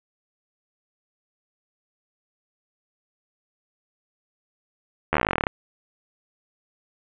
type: slowing click train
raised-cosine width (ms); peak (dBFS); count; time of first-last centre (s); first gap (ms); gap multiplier
0.5; -5; 18; 5.13-5.469; 12; 1.06
effects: resampled to 8000 Hz + 7-bit